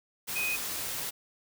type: tone in noise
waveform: sine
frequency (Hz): 2500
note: D#7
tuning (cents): +8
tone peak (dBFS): -29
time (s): 0.35-0.57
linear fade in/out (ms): 20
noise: white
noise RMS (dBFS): -35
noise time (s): 0.27-1.11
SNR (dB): +3
effects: none